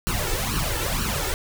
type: noise with flanger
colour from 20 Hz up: pink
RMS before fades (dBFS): -25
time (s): 0.07-1.34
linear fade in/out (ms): 0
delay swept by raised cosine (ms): 0.69 to 2.29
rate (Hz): 2.1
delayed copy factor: +0.8
effects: none